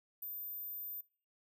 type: tone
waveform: sine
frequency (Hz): 13770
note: A9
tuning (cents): -39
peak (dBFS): -40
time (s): 0.22-1.01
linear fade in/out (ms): 5
effects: noise-tail reverb RT60 0.5 s tail -26 dB re dry